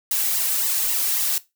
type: noise with flanger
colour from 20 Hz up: blue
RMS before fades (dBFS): -22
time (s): 0.11-1.38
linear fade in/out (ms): 2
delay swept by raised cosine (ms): 0.99 to 2.59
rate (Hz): 3.7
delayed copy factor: +0.85
effects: noise-tail reverb RT60 0.2 s tail -17 dB re dry